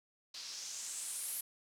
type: noise with low-pass filter sweep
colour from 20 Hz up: blue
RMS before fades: -43 dBFS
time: 0.34-1.41 s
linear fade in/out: 5 ms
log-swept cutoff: 4500 to 12000 Hz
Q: 3
effects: none